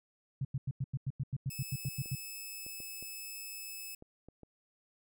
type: tone bursts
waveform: sine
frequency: 134.1 Hz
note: C3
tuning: 43 cents sharp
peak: -31 dBFS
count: 14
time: 0.41-2.152 s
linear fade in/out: 5 ms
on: 39 ms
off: 92 ms
type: tone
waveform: 5% pulse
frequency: 2601 Hz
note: E7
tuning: 24 cents flat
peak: -33 dBFS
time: 1.5-3.95 s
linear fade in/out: 5 ms
type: clicks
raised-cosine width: 2 ms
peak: -38 dBFS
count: 8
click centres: 1.85 / 2.059 / 2.665 / 2.803 / 3.026 / 4.024 / 4.286 / 4.433 s
effects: none